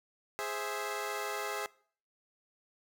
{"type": "chord", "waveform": "15% pulse", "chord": "Ab augmented", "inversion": "none", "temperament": "equal", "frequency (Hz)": [415.3, 523.3, 659.3], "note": ["Ab4", "C5", "E5"], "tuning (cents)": [0, 0, 0], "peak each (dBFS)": [-31, -35, -34], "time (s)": [0.39, 1.66], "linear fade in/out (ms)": 0, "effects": ["noise-tail reverb RT60 0.5 s tail -22 dB re dry"]}